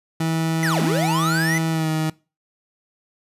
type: tone with pitch glide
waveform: 30% pulse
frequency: 162.2 to 157.4 Hz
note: E3 to D#3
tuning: -28 to +20 cents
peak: -17 dBFS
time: 0.2-2.1 s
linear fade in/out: 5 ms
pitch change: -52 cents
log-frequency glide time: 1.71-1.89 s
type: linear two-way sweep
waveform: square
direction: down then up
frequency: 2048 to 191.7 to 2048 Hz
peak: -22 dBFS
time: 0.63-1.58 s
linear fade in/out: 0 ms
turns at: 0.82 s
effects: noise-tail reverb RT60 0.3 s tail -22 dB re dry + resampled to 32000 Hz